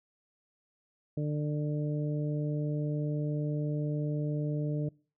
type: harmonic tone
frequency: 149 Hz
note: D3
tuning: 25 cents sharp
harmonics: 1 / 2 / 3 / 4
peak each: -30 / -36 / -40 / -42 dBFS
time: 1.17-4.89 s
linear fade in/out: 5 ms
effects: noise-tail reverb RT60 0.4 s tail -24 dB re dry